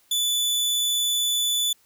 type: tone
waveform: sawtooth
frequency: 3479 Hz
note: A7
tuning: 20 cents flat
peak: -18 dBFS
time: 0.11-1.73 s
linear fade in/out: 5 ms
effects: white hiss -61 dBFS RMS until 1.85 s